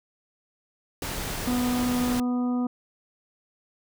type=noise; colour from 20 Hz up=pink; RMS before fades=-32 dBFS; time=1.02-2.2 s; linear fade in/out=2 ms
type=harmonic tone; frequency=246.9 Hz; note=B3; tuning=in tune; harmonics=1 / 2 / 3 / 4 / 5; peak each=-23 / -38 / -38 / -43 / -41 dBFS; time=1.47-2.67 s; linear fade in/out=5 ms
effects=none